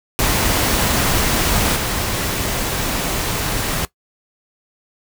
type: noise with level steps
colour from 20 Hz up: pink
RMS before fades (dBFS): -17 / -21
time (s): 0.19-3.85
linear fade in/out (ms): 0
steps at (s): 1.76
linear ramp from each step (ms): 5
effects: noise-tail reverb RT60 0.1 s tail -18 dB re dry